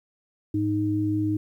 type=tone pair together; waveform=sine; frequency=105.3 / 310.3 Hz; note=G#2 / D#4; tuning=+24 / -5 cents; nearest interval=octave + perfect fifth; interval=1871 cents; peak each=-27 / -23 dBFS; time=0.54-1.37 s; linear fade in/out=5 ms; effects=10-bit